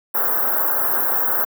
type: band-stop noise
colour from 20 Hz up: white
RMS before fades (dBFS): -19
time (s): 0.14-1.45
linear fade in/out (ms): 10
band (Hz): 1600 to 13000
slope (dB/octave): 48
effects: high-pass 400 Hz 12 dB/octave